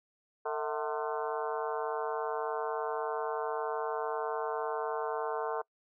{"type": "harmonic tone with a mistuned harmonic", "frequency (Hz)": 150.3, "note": "D3", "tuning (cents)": 40, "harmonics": [3, 4, 5, 6, 7, 8, 9, 10], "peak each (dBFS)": [-35, -39, -40, -39, -40, -45, -45, -47], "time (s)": [0.45, 5.62], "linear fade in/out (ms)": 10, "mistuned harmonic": 4, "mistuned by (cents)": 130, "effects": ["noise-tail reverb RT60 0.1 s tail -25 dB re dry"]}